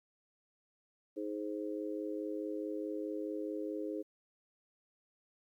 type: harmonic tone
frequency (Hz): 104.7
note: G#2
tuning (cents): +15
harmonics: 3 / 4 / 5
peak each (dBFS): -39 / -41 / -43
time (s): 1.16-4.03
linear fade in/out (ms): 20
effects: 12-bit